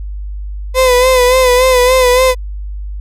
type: tone with vibrato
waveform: 35% pulse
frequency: 506 Hz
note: B4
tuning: 42 cents sharp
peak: -5 dBFS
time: 0.74-2.35 s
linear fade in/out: 50 ms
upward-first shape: sine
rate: 3.5 Hz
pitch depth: 49 cents each way
effects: added 50 Hz sine -20 dBFS peak until 3 s + resampled to 32000 Hz